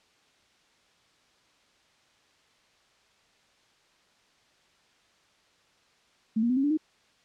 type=tone with pitch steps; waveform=sine; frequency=220.2 / 236 / 252.9 / 271.1 / 290.6 / 311.4 Hz; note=A3 / A#3 / B3 / C#4 / D4 / D#4; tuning=+2 / +22 / +41 / -38 / -18 / +2 cents; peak=-22 dBFS; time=6.36-6.774 s; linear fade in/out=10 ms; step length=69 ms; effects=white hiss -64 dBFS RMS until 7.24 s + low-pass 5000 Hz 12 dB/octave